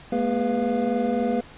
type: tone cluster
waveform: triangle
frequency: 216.6 / 240.3 / 409.6 / 494.7 / 699 Hz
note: A3 / B3 / G#4 / B4 / F5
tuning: -27 / -47 / -24 / +3 / +1 cents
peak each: -26 / -23 / -29 / -25 / -27 dBFS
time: 0.12-1.41 s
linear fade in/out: 5 ms
effects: pink hiss -46 dBFS RMS until 1.57 s + resampled to 8000 Hz